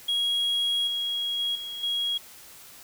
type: tone with level steps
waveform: sine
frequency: 3300 Hz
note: G#7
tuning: 12 cents flat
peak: -20 / -25 / -23 / -33 / -23 dBFS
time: 0.08-2.18 s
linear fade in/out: 10 ms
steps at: 0.87 / 1.39 / 1.55 / 1.83 s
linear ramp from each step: 5 ms
effects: tanh soft clip ceiling -22 dBFS + white hiss -48 dBFS RMS until 2.83 s